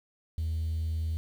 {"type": "tone", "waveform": "triangle", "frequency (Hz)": 80.2, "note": "E2", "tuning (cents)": -47, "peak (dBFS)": -25, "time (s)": [0.38, 1.17], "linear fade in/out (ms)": 0, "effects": ["tanh soft clip ceiling -24 dBFS", "9-bit"]}